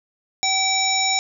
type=harmonic tone with a mistuned harmonic; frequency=767 Hz; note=G5; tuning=38 cents flat; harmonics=1 / 3 / 5 / 7 / 9; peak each=-24 / -24 / -24 / -24 / -24 dBFS; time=0.43-1.19 s; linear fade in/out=0 ms; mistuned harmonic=7; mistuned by=+19 cents; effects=none